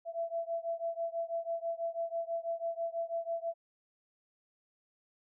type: beating tone pair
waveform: sine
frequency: 667 / 673.1 Hz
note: E5 / E5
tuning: +20 / +36 cents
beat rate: 6.1 Hz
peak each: -36 / -37 dBFS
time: 0.05-3.54 s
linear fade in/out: 50 ms
effects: none